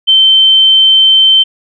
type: tone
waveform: sine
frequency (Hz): 3100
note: G7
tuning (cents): -20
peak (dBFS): -3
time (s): 0.07-1.44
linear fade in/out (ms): 20
effects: none